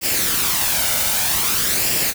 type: noise with flanger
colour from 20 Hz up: white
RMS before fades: -19 dBFS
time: 0.01-2.14 s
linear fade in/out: 50 ms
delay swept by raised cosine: 0.39 to 1.39 ms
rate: 0.52 Hz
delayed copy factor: +0.5
effects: none